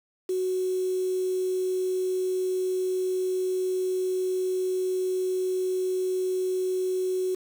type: tone with quantisation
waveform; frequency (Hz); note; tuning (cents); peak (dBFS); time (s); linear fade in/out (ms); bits
sine; 370.8; F#4; +4; -24; 0.29-7.35; 5; 7
effects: none

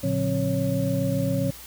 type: tone cluster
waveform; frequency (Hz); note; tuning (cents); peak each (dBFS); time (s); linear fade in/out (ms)
sine; 114.9 / 142.2 / 179.7 / 267.8 / 554; A#2 / C#3 / F3 / C4 / C#5; -25 / +45 / +50 / +40 / -1; -28; 0.03-1.51; 10
effects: added 60 Hz sine -49 dBFS peak until 1.66 s + white hiss -43 dBFS RMS until 1.66 s

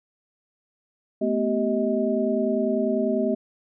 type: tone cluster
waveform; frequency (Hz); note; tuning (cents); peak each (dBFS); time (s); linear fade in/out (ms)
sine; 219.6 / 249.7 / 388.6 / 630; A3 / B3 / G4 / D#5; -3 / +19 / -15 / +21; -26; 1.21-3.35; 10
effects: none

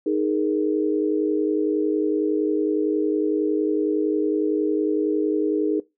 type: chord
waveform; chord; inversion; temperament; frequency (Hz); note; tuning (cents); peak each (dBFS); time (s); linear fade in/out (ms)
sine; D# suspended fourth; none; equal; 311.1 / 415.3 / 466.2; D#4 / G#4 / A#4; 0 / 0 / 0; -22 / -23 / -27; 0.06-5.8; 5
effects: noise-tail reverb RT60 0.2 s tail -20 dB re dry

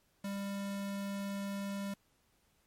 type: tone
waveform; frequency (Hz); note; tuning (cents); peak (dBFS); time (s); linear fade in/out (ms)
square; 198.8; G3; +25; -37; 0.24-1.94; 5
effects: pink hiss -73 dBFS RMS until 2.66 s + MP3 64 kbps

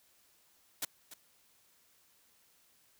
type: noise with echo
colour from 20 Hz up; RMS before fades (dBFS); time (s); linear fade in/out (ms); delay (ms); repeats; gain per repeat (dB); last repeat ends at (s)
white; -35; 0.82-0.85; 5; 290; 1; -14; 1.14
effects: white hiss -68 dBFS RMS until 2.99 s

